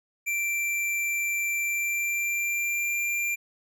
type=tone with pitch glide; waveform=square; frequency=2351 to 2378 Hz; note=D7 to D7; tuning=+1 to +21 cents; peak=-26 dBFS; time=0.26-3.36 s; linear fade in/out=20 ms; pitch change=+20 cents; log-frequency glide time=1.63-2.96 s; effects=none